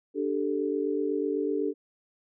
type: chord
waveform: sine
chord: D suspended fourth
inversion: none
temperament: equal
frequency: 293.7 / 392 / 440 Hz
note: D4 / G4 / A4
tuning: 0 / 0 / 0 cents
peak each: -30 dBFS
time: 0.14-1.74 s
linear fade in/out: 50 ms
effects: none